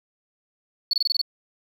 sine tone bursts, 4435 Hz, C#8, in tune, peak -17 dBFS, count 7, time 0.91-1.215 s, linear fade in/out 2 ms, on 23 ms, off 24 ms, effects tanh soft clip ceiling -15 dBFS + 9-bit

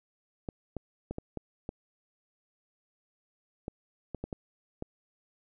clicks, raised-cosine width 2 ms, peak -22 dBFS, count 11, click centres 0.488 / 0.767 / 1.11 / 1.184 / 1.373 / 1.691 / 3.681 / 4.147 / 4.24 / 4.328 / 4.824 s, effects none

